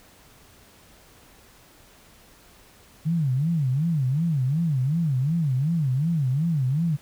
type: tone with vibrato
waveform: sine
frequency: 147.1 Hz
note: D3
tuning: 3 cents sharp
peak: -20 dBFS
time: 3.05-6.97 s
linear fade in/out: 20 ms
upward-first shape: sine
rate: 2.7 Hz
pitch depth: 260 cents each way
effects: pink hiss -53 dBFS RMS until 7.01 s